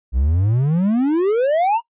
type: exponential sweep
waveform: triangle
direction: up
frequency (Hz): 58.6 to 968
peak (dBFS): -12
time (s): 0.12-1.81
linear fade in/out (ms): 50
effects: noise-tail reverb RT60 0.1 s tail -21 dB re dry + resampled to 8000 Hz